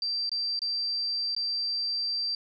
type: tone with dropouts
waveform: sine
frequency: 4695 Hz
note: D8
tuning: 1 cent flat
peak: -27 dBFS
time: 0.02-2.35 s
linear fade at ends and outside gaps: 2 ms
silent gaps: 0.294-0.316 / 0.592-0.618 / 1.35-1.364 s
effects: none